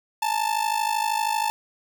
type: ring-modulated tone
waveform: 45% pulse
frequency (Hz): 880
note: A5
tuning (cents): 0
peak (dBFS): -19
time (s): 0.22-1.5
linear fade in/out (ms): 0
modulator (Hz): 26.4
effects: none